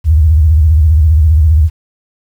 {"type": "tone with vibrato", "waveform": "sine", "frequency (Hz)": 77.78, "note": "D#2", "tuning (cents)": 0, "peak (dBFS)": -4, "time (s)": [0.04, 1.7], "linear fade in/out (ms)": 50, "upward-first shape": "square", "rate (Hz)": 15, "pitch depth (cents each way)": 120, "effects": ["7-bit"]}